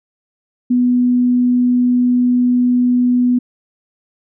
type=tone; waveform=sine; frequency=246.9 Hz; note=B3; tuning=in tune; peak=-10 dBFS; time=0.7-3.39 s; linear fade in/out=10 ms; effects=none